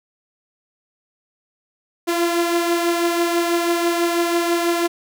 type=beating tone pair; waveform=sawtooth; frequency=341.2 / 347.3 Hz; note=F4 / F4; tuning=-40 / -10 cents; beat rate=6.1 Hz; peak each=-14 / -21 dBFS; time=2.07-4.88 s; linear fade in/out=20 ms; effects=none